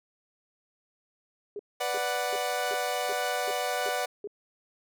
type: tone bursts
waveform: sine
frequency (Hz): 410.3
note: G#4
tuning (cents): -21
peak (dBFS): -33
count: 8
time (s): 1.56-4.274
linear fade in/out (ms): 2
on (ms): 33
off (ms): 350
type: chord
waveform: sawtooth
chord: B minor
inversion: none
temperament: equal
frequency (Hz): 493.9 / 587.3 / 740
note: B4 / D5 / F#5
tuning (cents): 0 / 0 / 0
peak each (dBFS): -30 / -29 / -27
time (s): 1.8-4.06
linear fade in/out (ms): 10
effects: none